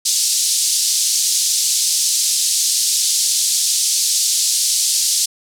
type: band-pass noise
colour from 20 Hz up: pink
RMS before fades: -17 dBFS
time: 0.05-5.26 s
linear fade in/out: 10 ms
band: 4500 to 10000 Hz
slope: 24 dB/octave
effects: none